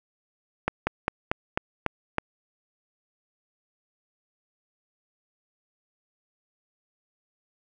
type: slowing click train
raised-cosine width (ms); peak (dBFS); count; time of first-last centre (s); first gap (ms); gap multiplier
0.5; -8; 7; 0.68-2.183; 190; 1.11
effects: none